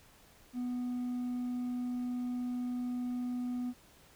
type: tone with hard clipping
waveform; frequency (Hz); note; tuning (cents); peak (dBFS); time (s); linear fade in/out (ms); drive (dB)
sine; 246.9; B3; 0; -34; 0.53-3.74; 50; 2
effects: pink hiss -61 dBFS RMS until 4.15 s